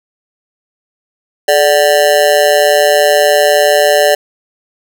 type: tone with amplitude modulation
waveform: square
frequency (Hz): 587.3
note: D5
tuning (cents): 0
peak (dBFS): -3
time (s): 1.48-4.15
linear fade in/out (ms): 5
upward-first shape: sine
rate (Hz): 159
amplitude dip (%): 100
effects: 7-bit